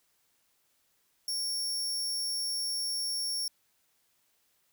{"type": "tone", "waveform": "sawtooth", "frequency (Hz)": 5490, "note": "F8", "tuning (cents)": -31, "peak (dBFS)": -28, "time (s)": [1.28, 3.48], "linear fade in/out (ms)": 2, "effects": ["white hiss -72 dBFS RMS until 4.72 s"]}